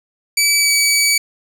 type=tone with pitch glide; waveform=15% pulse; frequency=2300 to 2280 Hz; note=D7 to C#7; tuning=-37 to +48 cents; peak=-5 dBFS; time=0.37-1.18 s; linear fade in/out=5 ms; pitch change=-15 cents; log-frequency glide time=0.59-0.71 s; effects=none